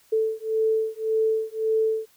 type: beating tone pair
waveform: sine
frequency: 440 / 441.8 Hz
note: A4 / A4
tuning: 0 / +7 cents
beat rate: 1.8 Hz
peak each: -24 dBFS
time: 0.12-2.06 s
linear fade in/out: 10 ms
effects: white hiss -59 dBFS RMS until 2.16 s